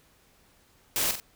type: noise with echo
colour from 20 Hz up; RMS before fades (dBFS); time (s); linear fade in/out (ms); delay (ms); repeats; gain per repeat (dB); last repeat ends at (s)
white; -27; 0.96-1.11; 0; 45; 2; -7; 1.2
effects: pink hiss -62 dBFS RMS until 1.35 s